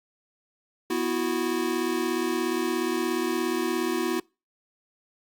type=chord; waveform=square; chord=B suspended fourth; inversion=none; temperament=equal with one note detuned; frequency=246.9 / 329.6 / 366.6 Hz; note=B3 / E4 / F#4; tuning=0 / 0 / -16 cents; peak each=-32 / -29 / -29 dBFS; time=0.9-4.2 s; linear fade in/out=5 ms; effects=noise-tail reverb RT60 0.3 s tail -26 dB re dry + Opus 48 kbps